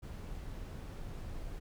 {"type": "noise", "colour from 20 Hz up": "brown", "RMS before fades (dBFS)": -43, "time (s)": [0.02, 1.6], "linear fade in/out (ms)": 20, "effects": []}